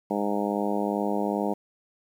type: harmonic tone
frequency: 102.4 Hz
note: G#2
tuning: 24 cents flat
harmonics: 2 / 3 / 4 / 5 / 6 / 7 / 8 / 9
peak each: -29 / -31 / -32 / -33 / -34 / -34 / -35 / -36 dBFS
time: 0.1-1.54 s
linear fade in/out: 10 ms
effects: 9-bit